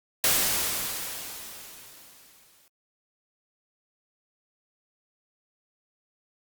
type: noise with exponential decay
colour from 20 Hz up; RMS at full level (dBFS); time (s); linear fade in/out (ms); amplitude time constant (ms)
white; -21; 0.24-2.68; 1; 530
effects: Opus 48 kbps